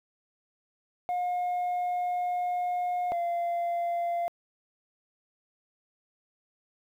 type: tone pair in turn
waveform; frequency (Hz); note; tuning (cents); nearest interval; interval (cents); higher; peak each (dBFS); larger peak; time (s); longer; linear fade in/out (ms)
sine; 716 / 690; F5 / F5; +43 / -21; minor second; 64; first; -24; neither; 1.09-3.12 / 3.12-4.28; first; 0
effects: tanh soft clip ceiling -26 dBFS + 10-bit